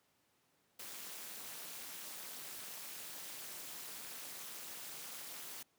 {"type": "noise with amplitude modulation", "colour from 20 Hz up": "white", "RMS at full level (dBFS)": -44, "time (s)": [0.79, 5.63], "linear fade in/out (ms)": 5, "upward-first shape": "sine", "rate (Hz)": 225, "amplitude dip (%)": 90, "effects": ["pink hiss -75 dBFS RMS until 5.78 s", "high-pass 150 Hz 12 dB/octave"]}